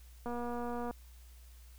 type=click train; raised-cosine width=1 ms; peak=-27 dBFS; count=157; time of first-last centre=0.26-0.91 s; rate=240 Hz; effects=added 60 Hz sine -52 dBFS peak until 1.78 s + white hiss -64 dBFS RMS until 1.78 s